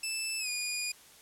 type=tone with pitch glide; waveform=15% pulse; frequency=2637 to 2446 Hz; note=E7 to D#7; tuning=0 to -30 cents; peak=-25 dBFS; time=0.03-0.92 s; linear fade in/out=5 ms; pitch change=-130 cents; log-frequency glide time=0.39-0.49 s; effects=white hiss -56 dBFS RMS until 1.21 s + low-pass 12000 Hz 12 dB/octave